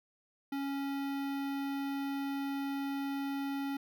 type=tone with notch filter; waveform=square; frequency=277.2 Hz; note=C#4; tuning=in tune; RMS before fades=-36 dBFS; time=0.52-3.77 s; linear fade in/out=5 ms; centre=7600 Hz; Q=0.61; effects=none